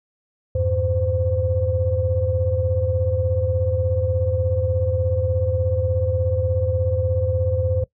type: tone cluster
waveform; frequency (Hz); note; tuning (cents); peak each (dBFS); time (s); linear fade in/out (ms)
sine; 83.8 / 100.4 / 516; E2 / G2 / C5; +29 / +42 / -24; -22; 0.55-7.84; 5
effects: noise-tail reverb RT60 0.1 s tail -20 dB re dry + tanh soft clip ceiling -8 dBFS